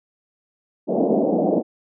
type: band-pass noise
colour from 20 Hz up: pink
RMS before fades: -19 dBFS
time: 0.87-1.63 s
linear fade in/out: 50 ms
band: 190 to 710 Hz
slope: 48 dB/octave
effects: none